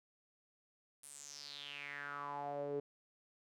sawtooth tone with band-pass filter sweep, 143.6 Hz, D3, 39 cents flat, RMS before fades -45 dBFS, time 1.03-2.8 s, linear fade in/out 5 ms, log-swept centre 10000 to 400 Hz, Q 6, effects none

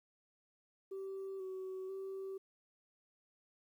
sine tone with pitch steps, 386.8 / 376.7 / 385.5 Hz, G4 / F#4 / G4, -23 / +31 / -29 cents, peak -39 dBFS, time 0.91-2.38 s, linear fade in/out 10 ms, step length 490 ms, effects tanh soft clip ceiling -39 dBFS + 12-bit

